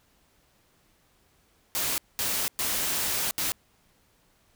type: noise bursts at uneven times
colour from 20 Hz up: white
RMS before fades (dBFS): -28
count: 4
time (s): 1.75-1.98 / 2.19-2.48 / 2.59-3.31 / 3.38-3.52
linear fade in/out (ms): 0
effects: pink hiss -65 dBFS RMS until 4.55 s

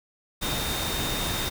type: tone in noise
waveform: sine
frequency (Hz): 3672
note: A#7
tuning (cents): -27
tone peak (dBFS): -33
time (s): 0.41-1.5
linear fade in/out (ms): 20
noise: pink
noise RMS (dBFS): -29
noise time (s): 0.41-1.5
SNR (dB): -7
effects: none

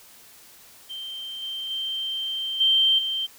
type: tone with level steps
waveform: sine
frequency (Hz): 3136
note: G7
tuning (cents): 0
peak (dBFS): -32 / -29 / -26 / -16 / -24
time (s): 0.89-3.27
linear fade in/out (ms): 20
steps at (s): 1.42 / 1.7 / 2.6 / 2.98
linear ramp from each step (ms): 10
effects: white hiss -50 dBFS RMS until 3.38 s

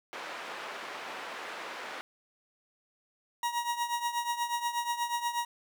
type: band-pass noise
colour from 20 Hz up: white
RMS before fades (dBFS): -41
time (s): 0.13-2.01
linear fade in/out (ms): 0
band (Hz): 410 to 1900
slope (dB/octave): 12
type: tone with tremolo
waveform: 40% pulse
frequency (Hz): 950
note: A#5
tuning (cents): +33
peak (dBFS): -26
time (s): 3.43-5.45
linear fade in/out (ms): 2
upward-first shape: triangle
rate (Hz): 8.3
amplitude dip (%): 80
effects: none

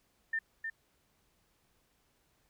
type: tone with echo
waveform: sine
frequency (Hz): 1800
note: A6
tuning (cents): +39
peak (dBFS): -30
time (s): 0.33-0.39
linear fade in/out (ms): 5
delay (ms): 310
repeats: 1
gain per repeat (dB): -5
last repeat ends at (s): 0.7
effects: pink hiss -73 dBFS RMS until 2.49 s

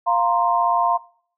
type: chord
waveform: sine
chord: F suspended fourth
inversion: none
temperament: just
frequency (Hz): 698.5 / 931.3 / 1047.7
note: F5 / Bb5 / C6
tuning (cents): 0 / -2 / +2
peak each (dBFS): -20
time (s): 0.06-0.98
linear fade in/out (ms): 20
effects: noise-tail reverb RT60 0.6 s tail -22 dB re dry

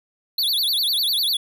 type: tone with vibrato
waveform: square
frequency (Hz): 3919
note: B7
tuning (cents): -14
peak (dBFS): -19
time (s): 0.38-1.37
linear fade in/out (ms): 5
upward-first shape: sine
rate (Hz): 10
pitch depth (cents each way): 280
effects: none

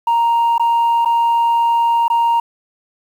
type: tone with dropouts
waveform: sine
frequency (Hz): 932.3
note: A#5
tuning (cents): 0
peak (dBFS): -9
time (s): 0.07-2.4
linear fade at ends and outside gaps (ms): 5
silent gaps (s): 0.581-0.596 / 1.049-1.057 / 2.081-2.1
effects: tanh soft clip ceiling -10 dBFS + 7-bit

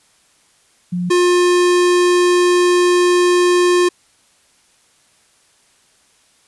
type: tone pair in turn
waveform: sine / square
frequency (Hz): 177.8 / 355.6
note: F3 / F4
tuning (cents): +31 / +31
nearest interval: octave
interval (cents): 1200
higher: second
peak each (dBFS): -17 / -11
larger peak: second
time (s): 0.92-1.1 / 1.1-3.89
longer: second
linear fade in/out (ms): 10
effects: white hiss -55 dBFS RMS until 6.47 s + resampled to 24000 Hz

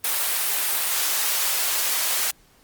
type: high-pass noise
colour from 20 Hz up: white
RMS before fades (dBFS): -23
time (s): 0.04-2.31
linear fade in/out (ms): 5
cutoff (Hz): 620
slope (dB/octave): 12
effects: pink hiss -57 dBFS RMS until 2.63 s + Opus 32 kbps

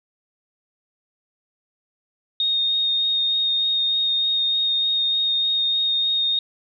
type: tone with vibrato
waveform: sine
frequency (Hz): 3703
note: A#7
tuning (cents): -12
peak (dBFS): -18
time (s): 2.4-6.39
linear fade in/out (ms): 2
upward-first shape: sine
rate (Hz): 3.3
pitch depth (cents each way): 10
effects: none

